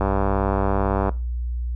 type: click train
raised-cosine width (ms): 1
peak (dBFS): -8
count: 107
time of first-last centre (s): 0.01-1.093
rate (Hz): 97.9
effects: noise-tail reverb RT60 0.3 s tail -19 dB re dry + added 60 Hz sine -23 dBFS peak until 1.75 s